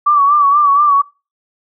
sine tone with vibrato, 1153 Hz, D6, 32 cents flat, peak -7 dBFS, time 0.06-1.02 s, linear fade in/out 10 ms, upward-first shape sine, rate 4.2 Hz, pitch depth 63 cents each way, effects noise-tail reverb RT60 0.3 s tail -22 dB re dry

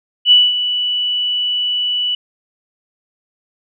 sine tone with ADSR envelope, 2960 Hz, F#7, in tune, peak -4 dBFS, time 0.25-2.15 s, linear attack 63 ms, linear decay 210 ms, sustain -11 dB, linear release 4 ms, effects none

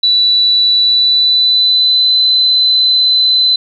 sine tone with pitch glide, 3955 to 4031 Hz, B7 to B7, +2 to +35 cents, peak -7 dBFS, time 0.03-3.56 s, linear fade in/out 5 ms, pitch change +33 cents, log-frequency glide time 0.82-2.19 s, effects 8-bit

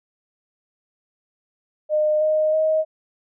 sine tone with pitch steps, 610 / 619.2 / 628.6 Hz, D#5 / D#5 / D#5, -34 / -9 / +18 cents, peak -16 dBFS, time 1.89-2.85 s, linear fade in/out 50 ms, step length 320 ms, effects none

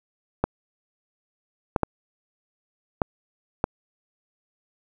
clicks, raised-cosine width 1 ms, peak -6 dBFS, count 5, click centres 0.44 / 1.762 / 1.833 / 3.018 / 3.641 s, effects 8-bit

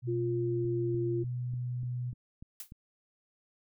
sine tone, 123.47 Hz, B2, in tune, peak -32 dBFS, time 0.02-2.14 s, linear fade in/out 50 ms
sine tone with pitch glide, 350 to 347 Hz, F4 to F4, +4 to -11 cents, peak -30 dBFS, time 0.07-1.24 s, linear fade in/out 20 ms, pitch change -15 cents, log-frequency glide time 0.3-0.96 s
click train, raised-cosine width 5 ms, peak -34 dBFS, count 8, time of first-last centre 0.65-2.721 s, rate 3.38 Hz
blue noise with exponential decay, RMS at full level -38 dBFS, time 2.6-2.72 s, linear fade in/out 2 ms, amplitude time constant 24 ms
effects none

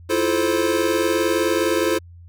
square chord, F major seventh, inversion third, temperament equal with one note detuned, 329.6 / 349.2 / 434.2 / 523.3 Hz, E4 / F4 / A4 / C5, 0 / 0 / -23 / 0 cents, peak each -24 dBFS, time 0.09-1.99 s, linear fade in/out 20 ms, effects added 86 Hz sine -40 dBFS peak until 2.28 s

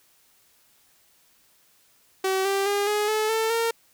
sawtooth tone with pitch steps, 381 / 393.1 / 405.5 / 418.4 / 431.6 / 445.3 / 459.4 Hz, G4 / G4 / G#4 / G#4 / A4 / A4 / A#4, -49 / +5 / -41 / +13 / -33 / +21 / -25 cents, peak -18 dBFS, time 2.24-3.71 s, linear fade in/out 5 ms, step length 210 ms, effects white hiss -61 dBFS RMS until 3.93 s

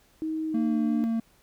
sine tone with pitch glide, 316 to 296.5 Hz, D#4 to D4, +27 to +17 cents, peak -27 dBFS, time 0.22-1.04 s, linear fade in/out 0 ms, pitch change -110 cents, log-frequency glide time 0.47-0.92 s
triangle tone with vibrato, 228.1 Hz, A#3, 37 cents flat, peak -22 dBFS, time 0.54-1.2 s, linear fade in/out 5 ms, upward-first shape sine, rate 2.8 Hz, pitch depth 8 cents each way
effects pink hiss -62 dBFS RMS until 1.42 s

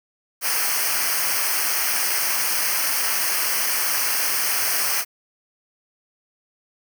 white noise with comb filter, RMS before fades -22 dBFS, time 0.41-5.05 s, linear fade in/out 50 ms, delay 0.27 ms, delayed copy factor -0.85, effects none

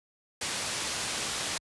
white low-pass noise, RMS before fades -33 dBFS, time 0.41-1.58 s, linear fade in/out 5 ms, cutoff 7900 Hz, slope 12 dB/octave, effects high-pass 60 Hz 12 dB/octave + resampled to 24000 Hz

